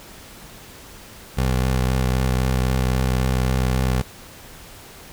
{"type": "tone with vibrato", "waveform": "20% pulse", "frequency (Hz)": 64, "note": "C2", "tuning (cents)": -38, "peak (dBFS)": -13, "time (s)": [1.37, 4.02], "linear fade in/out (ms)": 10, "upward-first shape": "sine", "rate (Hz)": 3.8, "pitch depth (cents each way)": 27, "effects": ["pink hiss -42 dBFS RMS until 5.12 s"]}